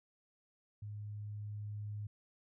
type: tone with level ramp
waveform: sine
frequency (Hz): 104.4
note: G#2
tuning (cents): +10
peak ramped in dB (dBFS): -42 to -39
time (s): 0.82-2.07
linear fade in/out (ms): 5
effects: none